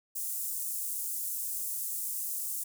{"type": "high-pass noise", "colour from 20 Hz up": "pink", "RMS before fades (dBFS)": -35, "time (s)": [0.15, 2.64], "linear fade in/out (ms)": 10, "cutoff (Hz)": 8400, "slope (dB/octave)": 24, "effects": []}